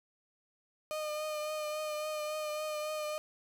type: tone with vibrato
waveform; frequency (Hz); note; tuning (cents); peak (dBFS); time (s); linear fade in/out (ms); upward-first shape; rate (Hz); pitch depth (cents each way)
35% pulse; 610; D#5; -34; -33; 0.91-3.18; 0; triangle; 3.6; 26
effects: none